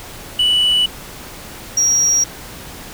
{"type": "tone pair in turn", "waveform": "sine", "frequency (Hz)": [2960, 5676], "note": ["F#7", "F8"], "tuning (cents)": [0, 27], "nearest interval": "major seventh", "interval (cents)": 1127, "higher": "second", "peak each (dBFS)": -9, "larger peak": "neither", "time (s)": [[0.39, 0.86], [1.77, 2.24]], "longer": "neither", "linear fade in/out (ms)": 5, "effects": ["tanh soft clip ceiling -10 dBFS", "pink hiss -34 dBFS RMS until 2.93 s"]}